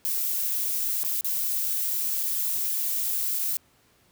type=noise with dropouts; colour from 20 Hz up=violet; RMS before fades=-27 dBFS; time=0.05-3.57 s; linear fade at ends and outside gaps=0 ms; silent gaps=1.033-1.048 / 1.21-1.245 / 2.231-2.235 / 3.388-3.393 s; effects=pink hiss -62 dBFS RMS until 4.11 s + high-pass 60 Hz 12 dB/octave